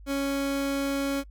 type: tone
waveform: 30% pulse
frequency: 277.2 Hz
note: C#4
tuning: in tune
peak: -23 dBFS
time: 0.06-1.24 s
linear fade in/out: 50 ms
effects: noise-tail reverb RT60 0.1 s tail -24 dB re dry + added 50 Hz sine -44 dBFS peak until 1.3 s